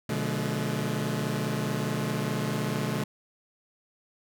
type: chord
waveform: sawtooth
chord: B diminished seventh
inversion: none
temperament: just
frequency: 123.47 / 148.16 / 177.8 / 213.4 Hz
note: B2 / D3 / F3 / Ab3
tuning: 0 / +16 / +31 / +47 cents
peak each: -29 / -28 / -32 / -28 dBFS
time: 0.09-3.04 s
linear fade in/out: 5 ms
effects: none